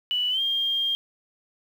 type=tone with pitch glide; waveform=sine; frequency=2960 to 3209 Hz; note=F#7 to G7; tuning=0 to +40 cents; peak=-22 dBFS; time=0.11-0.95 s; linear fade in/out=0 ms; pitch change=+140 cents; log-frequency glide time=0.3-0.41 s; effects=8-bit